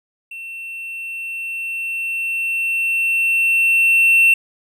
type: tone with level ramp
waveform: triangle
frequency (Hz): 2700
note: E7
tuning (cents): +41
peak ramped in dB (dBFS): -28 to -7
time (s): 0.31-4.34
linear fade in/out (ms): 5
effects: none